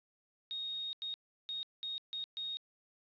sine tone bursts at uneven times, 3729 Hz, A#7, in tune, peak -37 dBFS, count 6, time 0.51-0.93 / 1.02-1.14 / 1.49-1.63 / 1.83-1.98 / 2.13-2.24 / 2.37-2.57 s, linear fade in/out 0 ms, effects resampled to 11025 Hz + 11-bit

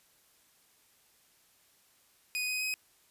sawtooth tone with pitch steps, 2489 / 2506 / 2524 Hz, D#7 / D#7 / D#7, 0 / +12 / +24 cents, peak -28 dBFS, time 2.35-2.74 s, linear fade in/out 0 ms, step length 130 ms, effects white hiss -66 dBFS RMS until 3.1 s + resampled to 32000 Hz

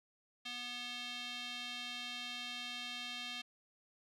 square tone with band-pass filter, 244.3 Hz, B3, 19 cents flat, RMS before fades -44 dBFS, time 0.45-3.42 s, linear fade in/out 10 ms, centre 3300 Hz, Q 2.8, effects none

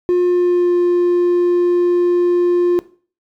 triangle tone with pitch glide, 356.4 to 352.1 Hz, F4 to F4, +35 to +14 cents, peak -8 dBFS, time 0.09-2.79 s, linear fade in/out 0 ms, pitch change -21 cents, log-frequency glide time 0.23-0.74 s, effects noise-tail reverb RT60 0.4 s tail -18 dB re dry + tanh soft clip ceiling -6 dBFS

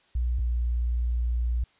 sine tone pair in turn, 60.4 / 59.6 Hz, B1 / A#1, -38 / +39 cents, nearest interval unison, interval 23 cents, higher first, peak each -23 dBFS, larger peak neither, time 0.15-0.39 / 0.39-1.64 s, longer second, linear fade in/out 5 ms, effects white hiss -63 dBFS RMS until 1.79 s + resampled to 8000 Hz

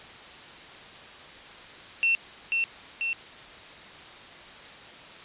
sine tone with echo, 2700 Hz, E7, 41 cents sharp, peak -20 dBFS, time 2.03-2.15 s, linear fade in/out 0 ms, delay 490 ms, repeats 2, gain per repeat -3 dB, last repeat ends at 3.13 s, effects white hiss -45 dBFS RMS until 5.24 s + resampled to 8000 Hz

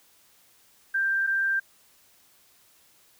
sine tone pair in turn, 1579 / 1579 Hz, G6 / G6, +12 / +12 cents, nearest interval unison, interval 0 cents, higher neither, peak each -22 dBFS, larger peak neither, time 0.94-1.27 / 1.27-1.6 s, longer neither, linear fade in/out 10 ms, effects white hiss -60 dBFS RMS until 3.19 s

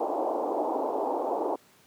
white band-pass noise, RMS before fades -29 dBFS, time 0-1.56 s, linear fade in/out 5 ms, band 280 to 910 Hz, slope 48 dB/octave, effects pink hiss -59 dBFS RMS until 1.86 s + high-pass 150 Hz 12 dB/octave

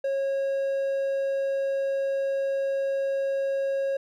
triangle tone, 546 Hz, C#5, 26 cents flat, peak -22 dBFS, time 0.04-3.97 s, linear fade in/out 5 ms, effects none

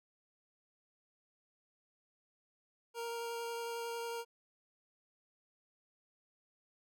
25% pulse tone with vibrato, 466.5 Hz, A#4, 1 cent sharp, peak -35 dBFS, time 2.94-4.25 s, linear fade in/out 50 ms, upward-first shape triangle, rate 11 Hz, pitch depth 10 cents each way, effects none

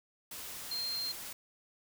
sine tone in noise, 4186 Hz, C8, in tune, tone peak -34 dBFS, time 0.71-1.12 s, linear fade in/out 5 ms, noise white, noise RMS -44 dBFS, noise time 0.31-1.33 s, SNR +7 dB, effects none

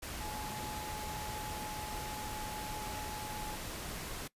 sine tone in noise, 850 Hz, G#5, 40 cents sharp, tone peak -43 dBFS, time 0.2-3.56 s, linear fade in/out 10 ms, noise pink, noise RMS -42 dBFS, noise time 0.02-4.28 s, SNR -4 dB, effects noise-tail reverb RT60 0.1 s tail -20 dB re dry + resampled to 32000 Hz

